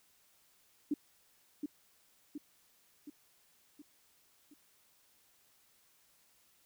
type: tone with echo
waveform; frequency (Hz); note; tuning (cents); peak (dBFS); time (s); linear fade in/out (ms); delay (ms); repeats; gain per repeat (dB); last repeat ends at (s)
sine; 293.7; D4; 0; -29; 0.91-0.94; 5; 720; 5; -5; 4.54
effects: white hiss -69 dBFS RMS until 6.65 s